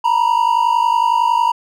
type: tone pair together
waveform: triangle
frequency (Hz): 922 / 972.9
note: A#5 / B5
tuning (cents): -19 / -26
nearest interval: minor second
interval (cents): 93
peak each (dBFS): -13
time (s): 0.04-1.52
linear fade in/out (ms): 10
effects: none